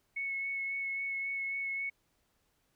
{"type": "tone with vibrato", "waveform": "sine", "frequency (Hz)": 2200, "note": "C#7", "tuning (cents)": -14, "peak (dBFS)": -33, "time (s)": [0.16, 1.9], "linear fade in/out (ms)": 10, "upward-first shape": "sine", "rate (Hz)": 3.7, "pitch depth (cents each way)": 13, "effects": ["pink hiss -75 dBFS RMS until 2.75 s"]}